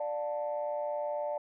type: tone cluster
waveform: sine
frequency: 590 / 709 / 882 Hz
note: D5 / F5 / A5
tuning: +8 / +26 / +4 cents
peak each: -32 / -40 / -38 dBFS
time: 0-1.38 s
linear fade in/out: 5 ms
effects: tanh soft clip ceiling -23 dBFS